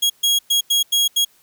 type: tone bursts at uneven times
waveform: sawtooth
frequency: 3300 Hz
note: G#7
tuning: 12 cents flat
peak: -11 dBFS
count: 6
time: 0.02-0.1 / 0.23-0.39 / 0.5-0.61 / 0.7-0.83 / 0.92-1.08 / 1.16-1.25 s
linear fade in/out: 10 ms
effects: white hiss -56 dBFS RMS until 1.42 s